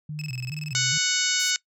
sine tone with vibrato, 138.9 Hz, C#3, 4 cents sharp, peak -30 dBFS, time 0.09-0.98 s, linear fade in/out 5 ms, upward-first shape square, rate 2.4 Hz, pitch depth 150 cents each way
25% pulse tone bursts, 2594 Hz, E7, 28 cents flat, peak -30 dBFS, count 12, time 0.19-0.731 s, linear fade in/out 0 ms, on 24 ms, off 23 ms
harmonic tone, 740 Hz, F#5, in tune, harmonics 2 / 3 / 4 / 5 / 6 / 7 / 8 / 9 / 10, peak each -30 / -30 / -30 / -30 / -30 / -30 / -30 / -30 / -30 dBFS, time 0.75-1.56 s, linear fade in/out 0 ms
violet noise, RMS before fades -34 dBFS, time 1.39-1.51 s, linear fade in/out 10 ms
effects noise-tail reverb RT60 0.1 s tail -22 dB re dry + low-pass 12000 Hz 12 dB/octave

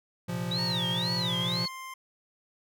square chord, Bb suspended second, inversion none, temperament equal, 116.54 / 130.81 / 174.61 Hz, Bb2 / C3 / F3, 0 / 0 / 0 cents, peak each -37 / -39 / -33 dBFS, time 0.28-1.66 s, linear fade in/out 10 ms
sine tone with vibrato, 3754 Hz, A#7, 11 cents sharp, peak -29 dBFS, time 0.51-1.68 s, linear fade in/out 5 ms, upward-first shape sine, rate 2 Hz, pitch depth 280 cents each way
25% pulse tone with pitch glide, 930 to 1049.9 Hz, A#5 to C6, -4 to +6 cents, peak -35 dBFS, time 0.58-1.94 s, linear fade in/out 5 ms, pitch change +210 cents, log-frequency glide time 0.97-1.51 s
effects none

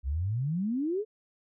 sine exponential sweep, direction up, 61.74 to 447.8 Hz, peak -27 dBFS, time 0.03-1.05 s, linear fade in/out 50 ms, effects none

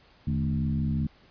sine tone with frequency modulation, 152.5 Hz, D#3, 34 cents flat, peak -24 dBFS, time 0.27-1.07 s, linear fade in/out 5 ms, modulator 65.6 Hz, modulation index 1.3, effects pink hiss -58 dBFS RMS until 1.3 s + resampled to 11025 Hz

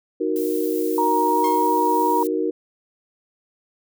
sine chord, D# minor, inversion none, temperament equal, 311.1 / 370 / 466.2 Hz, D#4 / F#4 / A#4, 0 / 0 / 0 cents, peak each -24 dBFS, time 0.2-2.51 s, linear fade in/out 10 ms
violet noise, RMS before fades -35 dBFS, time 0.36-2.27 s, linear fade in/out 0 ms
sine tone with pitch glide, 941 to 948.6 Hz, A#5 to A#5, +16 to +30 cents, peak -18 dBFS, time 0.98-2.23 s, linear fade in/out 2 ms, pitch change +14 cents, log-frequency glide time 1.32-1.44 s
sawtooth tone with exponential decay, 1072 Hz, C6, 42 cents sharp, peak -24 dBFS, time 1.44-1.82 s, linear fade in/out 2 ms, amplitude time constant 81 ms
effects none

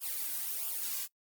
blue noise with flanger, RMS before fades -36 dBFS, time 0-1.08 s, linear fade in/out 50 ms, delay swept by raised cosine 0.49 to 2.29 ms, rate 1.5 Hz, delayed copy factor -0.8, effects noise-tail reverb RT60 0.1 s tail -22 dB re dry + Opus 32 kbps

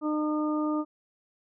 harmonic tone, 303.8 Hz, D#4, 41 cents flat, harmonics 1 / 2 / 3 / 4, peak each -26 / -35 / -39 / -35 dBFS, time 0.01-0.85 s, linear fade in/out 50 ms, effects none

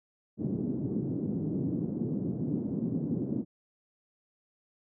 white band-pass noise, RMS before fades -32 dBFS, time 0.37-3.45 s, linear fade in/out 50 ms, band 130 to 300 Hz, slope 24 dB/octave, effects none

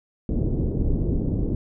pink low-pass noise, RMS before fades -23 dBFS, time 0.29-1.55 s, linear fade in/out 2 ms, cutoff 390 Hz, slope 24 dB/octave, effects none

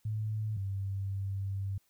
sine tone pair in turn, 107.8 / 97.81 Hz, A2 / G2, -35 / -3 cents, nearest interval major second, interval 168 cents, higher first, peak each -31 / -32 dBFS, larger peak first, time 0.05-0.57 / 0.57-1.78 s, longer second, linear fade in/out 5 ms, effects white hiss -72 dBFS RMS until 1.89 s

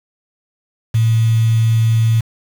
sine tone with quantisation, 113.1 Hz, A2, 48 cents sharp, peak -10 dBFS, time 0.94-2.21 s, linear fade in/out 10 ms, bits 5, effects none

